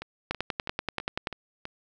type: two click trains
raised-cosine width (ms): 0.3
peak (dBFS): -20 / -12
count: 6 / 11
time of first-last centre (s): 0.02-1.654 / 0.31-1.272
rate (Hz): 3.06 / 10.4
effects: none